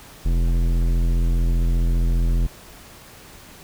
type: tone with tanh clipping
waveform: sine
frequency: 42.49 Hz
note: F1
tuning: 47 cents flat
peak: -18 dBFS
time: 0.25-2.47 s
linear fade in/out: 10 ms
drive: 15 dB
effects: pink hiss -44 dBFS RMS until 3.63 s